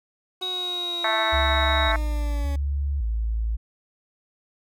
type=linear sweep; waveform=20% pulse; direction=down; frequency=370 to 279.9 Hz; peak=-30 dBFS; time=0.41-2.56 s; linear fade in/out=5 ms
type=tone; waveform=sine; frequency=3803 Hz; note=A#7; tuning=34 cents sharp; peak=-26 dBFS; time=0.42-1.92 s; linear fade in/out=5 ms
type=harmonic tone; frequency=220 Hz; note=A3; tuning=in tune; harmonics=3 / 4 / 5 / 6 / 7 / 8 / 9 / 10; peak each=-27 / -28 / -29 / -30 / -30 / -31 / -32 / -32 dBFS; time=1.04-1.96 s; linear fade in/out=2 ms
type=tone with vibrato; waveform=sine; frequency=62.5 Hz; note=B1; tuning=21 cents sharp; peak=-22 dBFS; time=1.32-3.57 s; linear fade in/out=20 ms; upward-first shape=square; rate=0.89 Hz; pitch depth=210 cents each way
effects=none